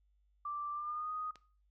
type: tone with pitch glide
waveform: sine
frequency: 1174.7 to 1244.6 Hz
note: D6 to D#6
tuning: 0 to 0 cents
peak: -37 dBFS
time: 0.45-1.31 s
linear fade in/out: 5 ms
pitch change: +100 cents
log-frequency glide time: 0.72-1.11 s
type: click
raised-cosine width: 0.2 ms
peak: -36 dBFS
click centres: 1.357 s
effects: noise-tail reverb RT60 0.4 s tail -18 dB re dry + added 50 Hz sine -69 dBFS peak until 1.7 s